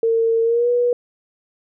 sine tone with pitch glide, 455.3 to 485.2 Hz, A#4 to B4, -41 to -31 cents, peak -14 dBFS, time 0.03-0.93 s, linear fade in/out 2 ms, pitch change +110 cents, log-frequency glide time 0.43-0.69 s, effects none

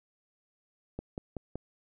click train, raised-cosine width 2 ms, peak -23 dBFS, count 4, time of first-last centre 0.99-1.556 s, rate 5.3 Hz, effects none

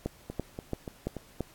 two click trains, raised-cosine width 2 ms, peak -17 / -23 dBFS, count 5 / 4, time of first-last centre 0.06-1.407 / 0.3-1.167 s, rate 2.97 / 3.46 Hz, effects pink hiss -57 dBFS RMS until 1.54 s + AAC 64 kbps

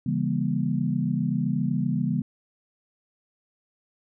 sine chord, C# diminished seventh, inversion none, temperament just, 138.59 / 166.31 / 199.57 / 239.5 Hz, C#3 / E3 / G3 / Bb3, 0 / +16 / +31 / +47 cents, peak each -28 dBFS, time 0.06-2.22 s, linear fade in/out 5 ms, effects none

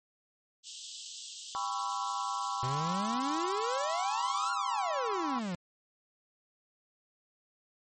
pink high-pass noise, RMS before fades -43 dBFS, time 0.63-4.53 s, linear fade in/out 50 ms, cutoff 2900 Hz, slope 96 dB/octave
sine chord, C# half-diminished seventh, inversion second, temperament just, 798.3 / 997.9 / 1108.7 / 1330.5 Hz, G5 / B5 / C#6 / E6, +31 / +18 / 0 / +16 cents, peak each -39 / -36 / -36 / -41 dBFS, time 1.55-5.39 s, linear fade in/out 0 ms
45% pulse exponential two-way sweep, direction up then down, 123.47 to 1419 to 169 Hz, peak -33 dBFS, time 2.63-5.55 s, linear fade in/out 0 ms, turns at 4.52 s
effects MP3 32 kbps

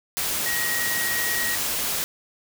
sine tone in noise, 1894 Hz, A#6, 27 cents sharp, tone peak -26 dBFS, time 0.46-1.55 s, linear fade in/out 0 ms, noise white, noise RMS -26 dBFS, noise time 0.17-2.04 s, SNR -3 dB, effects none

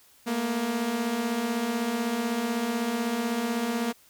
sawtooth beating tone pair, 220 / 236 Hz, A3 / A#3, 0 / +22 cents, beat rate 16 Hz, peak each -29 / -23 dBFS, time 0.26-3.93 s, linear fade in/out 20 ms, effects white hiss -58 dBFS RMS until 4.09 s

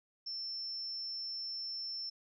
sine tone, 5360 Hz, E8, 28 cents sharp, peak -38 dBFS, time 0.26-2.1 s, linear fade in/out 10 ms, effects none

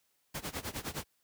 pink noise with tremolo, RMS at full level -36 dBFS, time 0.34-1.04 s, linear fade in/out 10 ms, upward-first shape sine, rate 9.7 Hz, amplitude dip 90%, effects white hiss -75 dBFS RMS until 1.23 s + high-pass 60 Hz 12 dB/octave

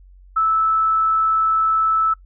sine tone, 1311 Hz, E6, 10 cents flat, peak -14 dBFS, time 0.36-2.14 s, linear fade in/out 10 ms, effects noise-tail reverb RT60 0.1 s tail -21 dB re dry + added 46 Hz sine -43 dBFS peak until 2.25 s

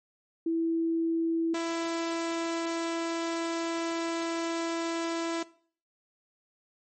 sine / sawtooth tone pair in turn, 329.6 / 332.9 Hz, E4 / E4, 0 / +17 cents, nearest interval unison, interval 17 cents, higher second, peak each -25 dBFS, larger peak neither, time 0.46-1.54 / 1.54-5.43 s, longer second, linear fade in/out 5 ms, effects noise-tail reverb RT60 0.5 s tail -20 dB re dry + MP3 32 kbps

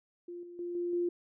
sine tone with level steps, 349.2 Hz, F4, in tune, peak -40 / -45 / -35 / -31 / -28 dBFS, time 0.28-1.09 s, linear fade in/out 5 ms, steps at 0.43 / 0.59 / 0.75 / 0.93 s, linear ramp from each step 2 ms, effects none

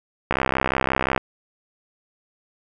click train, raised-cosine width 0.5 ms, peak -4 dBFS, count 58, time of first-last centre 0.31-1.178 s, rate 65.7 Hz, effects none

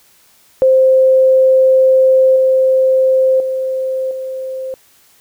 sine tone with level steps, 523.3 Hz, C5, in tune, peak -6 / -8 / -15 / -20 dBFS, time 0.62-4.74 s, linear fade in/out 0 ms, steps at 2.36 / 3.4 / 4.11 s, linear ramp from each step 2 ms, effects white hiss -50 dBFS RMS until 5.2 s

